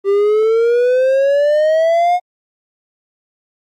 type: exponential sweep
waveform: triangle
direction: up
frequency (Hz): 392 to 723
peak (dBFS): -8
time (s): 0.04-2.2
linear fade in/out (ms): 50
effects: Opus 24 kbps